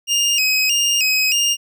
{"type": "tone with vibrato", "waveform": "25% pulse", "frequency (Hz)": 2673, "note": "E7", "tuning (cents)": 23, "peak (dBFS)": -11, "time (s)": [0.07, 1.57], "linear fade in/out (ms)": 50, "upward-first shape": "square", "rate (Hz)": 1.6, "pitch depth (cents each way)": 93, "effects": []}